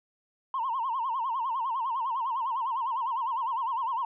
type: tone with vibrato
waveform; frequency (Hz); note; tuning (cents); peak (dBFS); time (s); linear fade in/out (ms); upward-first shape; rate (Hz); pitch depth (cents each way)
sine; 987.8; B5; 0; -26; 0.54-4.05; 2; sine; 9.9; 170
effects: tanh soft clip ceiling -23 dBFS